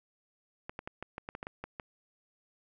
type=clicks; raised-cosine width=0.5 ms; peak=-24 dBFS; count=11; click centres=0.695 / 0.791 / 0.875 / 1.026 / 1.181 / 1.289 / 1.351 / 1.429 / 1.469 / 1.64 / 1.798 s; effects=none